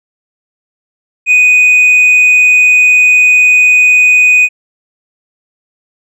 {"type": "tone with tanh clipping", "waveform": "sine", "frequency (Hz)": 2489, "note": "D#7", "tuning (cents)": 0, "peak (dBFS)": -4, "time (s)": [1.26, 4.49], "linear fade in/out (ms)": 50, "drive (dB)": 2, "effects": []}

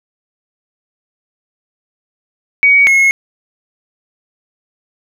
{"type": "tone pair in turn", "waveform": ["sine", "triangle"], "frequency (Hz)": [2252, 2171], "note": ["C#7", "C#7"], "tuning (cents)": [27, -37], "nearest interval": "minor second", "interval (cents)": 64, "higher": "first", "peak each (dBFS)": -5, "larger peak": "neither", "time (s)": [[2.63, 2.87], [2.87, 3.11]], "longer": "neither", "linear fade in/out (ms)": 0, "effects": []}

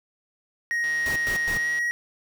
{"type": "tone with pitch glide", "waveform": "triangle", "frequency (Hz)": [1878, 1902], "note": ["A#6", "A#6"], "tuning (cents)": [12, 34], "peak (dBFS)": -21, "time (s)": [0.71, 1.91], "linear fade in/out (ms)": 0, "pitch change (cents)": 22, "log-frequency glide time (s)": [1.57, 1.68]}
{"type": "click train", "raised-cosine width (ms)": 0.2, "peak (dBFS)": -25, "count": 145, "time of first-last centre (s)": [0.84, 1.787], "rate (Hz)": 152}
{"type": "noise bursts", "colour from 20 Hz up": "pink", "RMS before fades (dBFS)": -33, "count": 3, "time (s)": [1.06, 1.574], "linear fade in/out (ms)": 0, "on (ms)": 98, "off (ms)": 110}
{"effects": []}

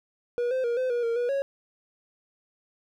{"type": "tone with pitch steps", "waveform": "triangle", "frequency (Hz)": [482, 518, 473.2, 513, 479.8, 463.4, 484.3, 552], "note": ["B4", "C5", "A#4", "C5", "A#4", "A#4", "B4", "C#5"], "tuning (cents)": [-42, -17, 26, -34, 50, -10, -34, -7], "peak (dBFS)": -22, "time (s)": [0.38, 1.42], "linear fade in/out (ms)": 0, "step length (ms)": 130, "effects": []}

